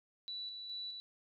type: tone with tremolo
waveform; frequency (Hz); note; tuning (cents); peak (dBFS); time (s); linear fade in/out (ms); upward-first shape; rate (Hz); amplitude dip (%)
sine; 3951; B7; 0; -40; 0.28-1; 0; square; 2.4; 35
effects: none